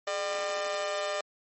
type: tone with amplitude modulation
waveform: sawtooth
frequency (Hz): 600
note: D5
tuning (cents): +37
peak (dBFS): -22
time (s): 0.07-1.21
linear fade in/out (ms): 5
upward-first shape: sine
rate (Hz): 179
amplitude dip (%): 80
effects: MP3 32 kbps